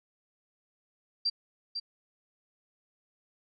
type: tone with echo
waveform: sine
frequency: 4710 Hz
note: D8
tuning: 4 cents sharp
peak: -25 dBFS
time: 1.25-1.3 s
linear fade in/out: 10 ms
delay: 500 ms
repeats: 1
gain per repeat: -7 dB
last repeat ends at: 1.8 s
effects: none